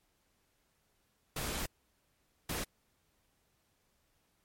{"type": "noise bursts at uneven times", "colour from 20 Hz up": "pink", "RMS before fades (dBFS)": -37, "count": 2, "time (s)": [[1.36, 1.66], [2.49, 2.64]], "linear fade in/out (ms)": 5, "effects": ["pink hiss -75 dBFS RMS until 4.44 s", "MP3 64 kbps"]}